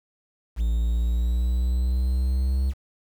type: linear sweep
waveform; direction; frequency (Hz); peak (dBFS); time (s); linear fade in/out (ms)
triangle; up; 55.9 to 66.8; -18; 0.56-2.74; 50
effects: 8-bit